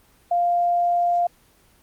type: tone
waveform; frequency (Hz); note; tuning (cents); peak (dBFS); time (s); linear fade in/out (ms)
sine; 698.5; F5; 0; -17; 0.31-1.27; 5
effects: pink hiss -57 dBFS RMS until 1.82 s + Opus 24 kbps